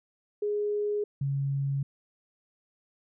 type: tone pair in turn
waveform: sine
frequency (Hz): 415.3 / 138.59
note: G#4 / C#3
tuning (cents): 0 / 0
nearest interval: octave + perfect fifth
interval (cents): 1900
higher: first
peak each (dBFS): -26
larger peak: neither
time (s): 0.42-1.04 / 1.21-1.83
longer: neither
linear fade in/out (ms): 5
effects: none